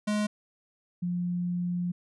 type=tone pair in turn; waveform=square / sine; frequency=210 / 176.59 Hz; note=G#3 / F3; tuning=+19 / +19 cents; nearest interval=minor third; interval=300 cents; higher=first; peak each=-26 / -27 dBFS; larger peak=first; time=0.07-0.27 / 1.02-1.92 s; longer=second; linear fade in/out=10 ms; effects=resampled to 24000 Hz